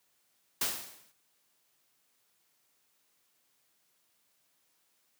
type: noise with exponential decay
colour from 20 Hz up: white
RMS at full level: -28 dBFS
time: 0.61-1.12 s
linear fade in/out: 5 ms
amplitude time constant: 110 ms
effects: white hiss -73 dBFS RMS until 5.19 s + high-pass 100 Hz 12 dB/octave